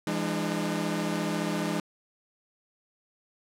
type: tone cluster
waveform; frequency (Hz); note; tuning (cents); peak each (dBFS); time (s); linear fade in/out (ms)
sawtooth; 167.9 / 205.7 / 301.3; E3 / G#3 / D4; +32 / -16 / +44; -28; 0.07-1.8; 2
effects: low-pass 12000 Hz 12 dB/octave